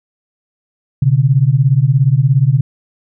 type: beating tone pair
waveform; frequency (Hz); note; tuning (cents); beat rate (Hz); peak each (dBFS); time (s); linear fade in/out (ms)
sine; 126.1 / 143.1; B2 / D3; +36 / -45; 17; -11; 1.02-2.61; 5
effects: none